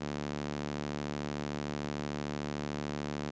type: tone with high-pass filter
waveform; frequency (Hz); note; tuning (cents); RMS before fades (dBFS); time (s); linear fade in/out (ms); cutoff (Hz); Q
sawtooth; 73.42; D2; 0; -37; 0-3.31; 20; 190; 1.1
effects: resampled to 16000 Hz